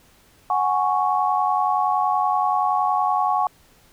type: chord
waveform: sine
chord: F# suspended second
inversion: none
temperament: equal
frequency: 740 / 830.6 / 1108.7 Hz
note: F#5 / G#5 / C#6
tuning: 0 / 0 / 0 cents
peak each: -22 dBFS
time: 0.5-3.47 s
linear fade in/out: 2 ms
effects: pink hiss -55 dBFS RMS until 3.92 s